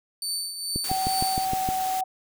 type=tone with tremolo; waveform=25% pulse; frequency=4544 Hz; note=C#8; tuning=42 cents sharp; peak=-21 dBFS; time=0.22-1.45 s; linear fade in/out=2 ms; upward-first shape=triangle; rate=2.3 Hz; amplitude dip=65%
type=click train; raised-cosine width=3 ms; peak=-16 dBFS; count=7; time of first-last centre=0.76-1.689 s; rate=6.46 Hz
type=noise; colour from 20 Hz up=white; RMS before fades=-35 dBFS; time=0.84-2.01 s; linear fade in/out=5 ms
type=tone with pitch glide; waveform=sine; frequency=760 to 753.9 Hz; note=F#5 to F#5; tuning=+46 to +32 cents; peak=-24 dBFS; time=0.89-2.04 s; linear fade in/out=10 ms; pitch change=-14 cents; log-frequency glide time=1.42-1.79 s
effects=none